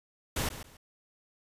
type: noise with echo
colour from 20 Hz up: pink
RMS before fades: -31 dBFS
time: 0.36-0.49 s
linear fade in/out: 5 ms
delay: 140 ms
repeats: 2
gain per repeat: -12 dB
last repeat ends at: 0.77 s
effects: resampled to 32000 Hz